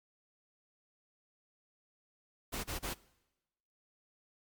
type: noise bursts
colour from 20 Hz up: pink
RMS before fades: -38 dBFS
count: 3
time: 2.52-2.944 s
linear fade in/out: 20 ms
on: 120 ms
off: 32 ms
effects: noise-tail reverb RT60 1.0 s tail -22 dB re dry + MP3 96 kbps